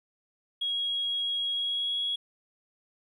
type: tone with pitch glide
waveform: triangle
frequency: 3302 to 3333 Hz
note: G#7 to G#7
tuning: -11 to +5 cents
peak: -24 dBFS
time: 0.61-2.16 s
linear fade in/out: 10 ms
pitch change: +16 cents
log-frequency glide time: 1.51-1.96 s
effects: tanh soft clip ceiling -25 dBFS